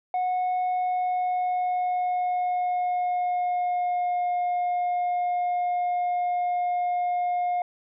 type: tone with pitch glide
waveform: sine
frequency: 731 to 713.5 Hz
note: F#5 to F5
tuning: -21 to +37 cents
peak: -20 dBFS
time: 0.14-7.62 s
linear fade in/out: 2 ms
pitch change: -42 cents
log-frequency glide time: 0.62-4.31 s
effects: tanh soft clip ceiling -22 dBFS